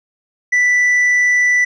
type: tone with tanh clipping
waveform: sine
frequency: 1975.5 Hz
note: B6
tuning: in tune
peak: -11 dBFS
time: 0.52-1.65 s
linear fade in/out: 10 ms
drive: 3 dB
effects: none